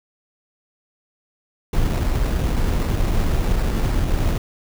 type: noise with sample-and-hold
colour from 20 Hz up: brown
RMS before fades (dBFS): -19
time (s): 1.73-4.38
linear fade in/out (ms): 5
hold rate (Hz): 3150
effects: none